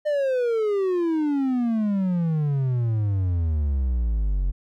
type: exponential sweep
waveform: triangle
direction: down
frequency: 608 to 43.65 Hz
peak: -18 dBFS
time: 0.05-4.52 s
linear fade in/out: 20 ms
effects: none